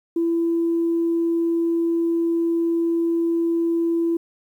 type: tone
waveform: sine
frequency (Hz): 335.1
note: E4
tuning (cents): +29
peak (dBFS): -17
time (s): 0.16-4.17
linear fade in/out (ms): 5
effects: tanh soft clip ceiling -13 dBFS + 9-bit